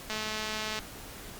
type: click train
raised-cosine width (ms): 0.2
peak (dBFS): -17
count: 150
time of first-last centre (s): 0.1-0.79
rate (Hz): 216
effects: pink hiss -45 dBFS RMS until 1.39 s + Opus 48 kbps